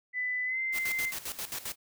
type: tone with pitch glide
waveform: sine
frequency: 1998 to 2078 Hz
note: B6 to C7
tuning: +20 to -12 cents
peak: -29 dBFS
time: 0.13-1.13 s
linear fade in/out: 50 ms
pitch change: +68 cents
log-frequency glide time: 0.45-0.59 s
type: noise with tremolo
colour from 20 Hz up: white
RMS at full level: -36 dBFS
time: 0.72-1.76 s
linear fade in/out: 50 ms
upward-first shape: square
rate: 7.5 Hz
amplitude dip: 75%
effects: none